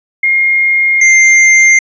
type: tone pair in turn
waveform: sine / square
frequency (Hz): 2133 / 2099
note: C7 / C7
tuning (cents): +33 / +5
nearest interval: unison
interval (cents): 28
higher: first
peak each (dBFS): -7 / -4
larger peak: second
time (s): 0.23-1.01 / 1.01-1.79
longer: neither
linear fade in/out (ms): 5
effects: resampled to 16000 Hz